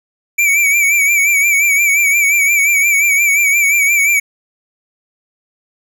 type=tone with vibrato; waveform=square; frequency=2299 Hz; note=D7; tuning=37 cents flat; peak=-10 dBFS; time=0.38-4.2 s; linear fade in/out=10 ms; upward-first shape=sine; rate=5.7 Hz; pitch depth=62 cents each way; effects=none